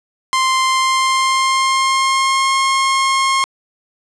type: tone with pitch glide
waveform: sawtooth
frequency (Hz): 1046.5 to 1074.1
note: C6 to C6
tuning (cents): 0 to +45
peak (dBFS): -9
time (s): 0.33-3.44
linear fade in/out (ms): 0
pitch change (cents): +45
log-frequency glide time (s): 0.65-2.54
effects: resampled to 22050 Hz + 7-bit